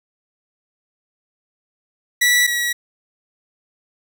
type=tone pair in turn; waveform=sawtooth; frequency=1953 / 1925 Hz; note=B6 / B6; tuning=-20 / -45 cents; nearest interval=unison; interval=25 cents; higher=first; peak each=-9 / -15 dBFS; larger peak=first; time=2.21-2.47 / 2.47-2.73 s; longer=neither; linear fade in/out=10 ms; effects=none

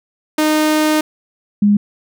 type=tone pair in turn; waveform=sawtooth / sine; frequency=307.7 / 205.4 Hz; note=D#4 / G#3; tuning=-19 / -19 cents; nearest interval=perfect fifth; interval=700 cents; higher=first; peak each=-8 dBFS; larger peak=neither; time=0.38-1.01 / 1.62-1.77 s; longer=first; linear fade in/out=5 ms; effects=none

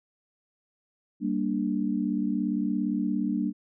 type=chord; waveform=sine; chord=G minor; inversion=none; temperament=equal; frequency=196 / 233.1 / 293.7 Hz; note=G3 / Bb3 / D4; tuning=0 / 0 / 0 cents; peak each=-29 dBFS; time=1.2-3.53 s; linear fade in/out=50 ms; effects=none

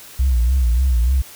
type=tone with vibrato; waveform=sine; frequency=62 Hz; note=B1; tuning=7 cents sharp; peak=-11 dBFS; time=0.19-1.22 s; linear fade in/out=10 ms; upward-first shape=sine; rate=3.4 Hz; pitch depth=130 cents each way; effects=tanh soft clip ceiling -10 dBFS + white hiss -40 dBFS RMS until 1.35 s

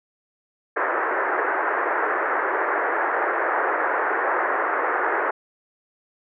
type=band-pass noise; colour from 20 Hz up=white; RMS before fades=-23 dBFS; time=0.76-5.31 s; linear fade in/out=10 ms; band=340 to 1800 Hz; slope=48 dB/octave; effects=none

